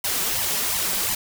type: noise with flanger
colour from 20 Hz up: white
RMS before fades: -24 dBFS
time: 0.04-1.15 s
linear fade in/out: 5 ms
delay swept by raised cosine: 0.97 to 5.27 ms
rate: 2.8 Hz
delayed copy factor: +0.95
effects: none